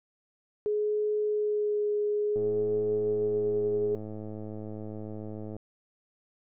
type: tone with vibrato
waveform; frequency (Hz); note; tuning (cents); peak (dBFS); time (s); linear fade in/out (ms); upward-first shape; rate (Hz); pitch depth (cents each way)
sine; 419.5; G#4; +17; -25; 0.66-3.95; 0; sine; 0.56; 12
type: click train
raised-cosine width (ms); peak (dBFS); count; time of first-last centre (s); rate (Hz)
2; -27; 344; 2.36-5.566; 107
effects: none